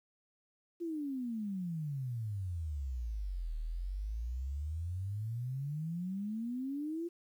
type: exponential two-way sweep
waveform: sine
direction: down then up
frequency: 349.2 to 38.06 to 349.2 Hz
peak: -35 dBFS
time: 0.8-7.09 s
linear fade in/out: 20 ms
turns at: 3.57 s
effects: 11-bit